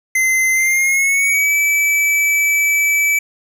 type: tone with pitch glide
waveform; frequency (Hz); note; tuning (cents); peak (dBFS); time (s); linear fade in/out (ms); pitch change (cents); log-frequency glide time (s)
square; 2065 to 2305; C7 to D7; -23 to -33; -13; 0.15-3.19; 5; +190; 0.53-1.54
effects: none